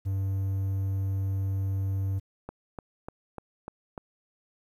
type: tone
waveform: triangle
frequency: 96.8 Hz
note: G2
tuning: 21 cents flat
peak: -24 dBFS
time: 0.05-2.2 s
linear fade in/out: 20 ms
type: click train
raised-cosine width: 1 ms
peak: -23 dBFS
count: 6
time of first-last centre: 2.49-3.978 s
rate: 3.36 Hz
effects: 10-bit